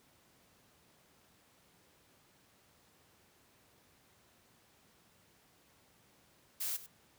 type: noise with echo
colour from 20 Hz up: blue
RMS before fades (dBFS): -37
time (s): 6.6-6.77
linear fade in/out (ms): 10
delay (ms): 97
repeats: 1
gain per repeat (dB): -15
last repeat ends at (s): 6.867
effects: pink hiss -67 dBFS RMS until 7.18 s + high-pass 80 Hz 12 dB/octave